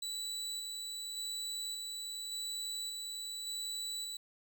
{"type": "tone with tremolo", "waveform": "30% pulse", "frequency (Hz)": 3951, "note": "B7", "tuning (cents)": 0, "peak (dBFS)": -35, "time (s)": [0.02, 4.17], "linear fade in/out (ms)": 5, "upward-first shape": "square", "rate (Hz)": 0.87, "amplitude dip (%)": 25, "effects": []}